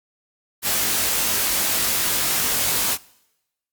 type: noise with comb filter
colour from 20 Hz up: white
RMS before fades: -21 dBFS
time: 0.62-2.98 s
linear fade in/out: 50 ms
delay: 20 ms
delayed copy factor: +0.9
effects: noise-tail reverb RT60 0.9 s tail -23 dB re dry + Opus 48 kbps